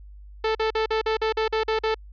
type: tone bursts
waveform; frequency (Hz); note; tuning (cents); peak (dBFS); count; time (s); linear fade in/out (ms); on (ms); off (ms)
sawtooth; 440; A4; 0; -17; 10; 0.44-1.945; 5; 110; 45
effects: added 50 Hz sine -41 dBFS peak until 2.12 s + resampled to 11025 Hz